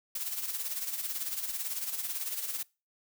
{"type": "noise with tremolo", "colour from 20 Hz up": "blue", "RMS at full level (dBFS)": -33, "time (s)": [0.15, 2.63], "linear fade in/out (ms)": 5, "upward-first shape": "sine", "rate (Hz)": 18, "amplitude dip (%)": 60, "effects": ["noise-tail reverb RT60 0.3 s tail -24 dB re dry"]}